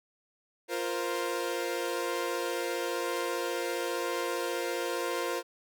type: chord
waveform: sawtooth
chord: F suspended fourth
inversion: none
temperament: equal with one note detuned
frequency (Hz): 349.2 / 468.3 / 523.3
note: F4 / Bb4 / C5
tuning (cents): 0 / +8 / 0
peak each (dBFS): -31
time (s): 0.68-5.43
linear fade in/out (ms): 50
effects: none